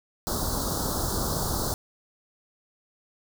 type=band-stop noise; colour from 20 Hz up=pink; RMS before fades=-28 dBFS; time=0.27-1.74 s; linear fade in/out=0 ms; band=1400 to 4000 Hz; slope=48 dB/octave; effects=none